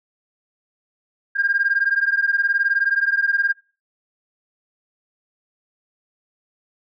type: beating tone pair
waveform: sine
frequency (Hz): 1600 / 1619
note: G6 / G#6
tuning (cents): +35 / -45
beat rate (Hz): 19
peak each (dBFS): -19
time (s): 1.35-3.53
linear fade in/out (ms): 20
effects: noise-tail reverb RT60 0.3 s tail -19 dB re dry + tanh soft clip ceiling -9 dBFS